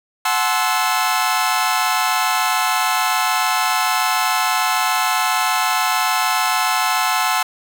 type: chord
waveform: sawtooth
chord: F# half-diminished seventh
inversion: none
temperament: equal with one note detuned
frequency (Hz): 740 / 863.4 / 1046.5 / 1318.5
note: F#5 / A5 / C6 / E6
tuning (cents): 0 / -33 / 0 / 0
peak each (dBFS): -18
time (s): 0.25-7.43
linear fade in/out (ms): 5
effects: none